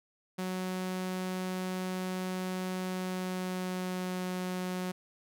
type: tone with pitch glide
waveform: sawtooth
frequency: 184.9 to 182.88 Hz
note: F#3 to F#3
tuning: -1 to -20 cents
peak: -29 dBFS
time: 0.38-4.92 s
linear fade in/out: 10 ms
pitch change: -19 cents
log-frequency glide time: 2.81-4.25 s
effects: none